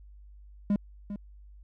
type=tone with echo; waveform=triangle; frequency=203.8 Hz; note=G#3; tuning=32 cents flat; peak=-20 dBFS; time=0.7-0.76 s; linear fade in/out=2 ms; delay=400 ms; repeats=1; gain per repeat=-11 dB; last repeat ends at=1.16 s; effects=added 50 Hz sine -48 dBFS peak until 1.63 s